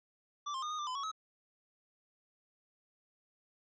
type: tone with pitch steps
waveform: square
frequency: 1169 / 1057 / 1221 / 1238 / 1186 / 1013 / 1116 / 1282 Hz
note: D6 / C6 / D#6 / D#6 / D6 / B5 / C#6 / E6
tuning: -8 / +17 / -33 / -9 / +17 / +44 / +11 / -49 cents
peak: -37 dBFS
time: 0.46-1.116 s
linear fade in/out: 10 ms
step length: 82 ms
effects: resampled to 16000 Hz